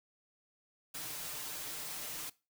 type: noise with comb filter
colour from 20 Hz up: white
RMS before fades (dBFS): -42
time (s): 0.94-2.3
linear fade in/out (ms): 10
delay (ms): 6.6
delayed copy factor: +0.65
effects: noise-tail reverb RT60 0.3 s tail -21 dB re dry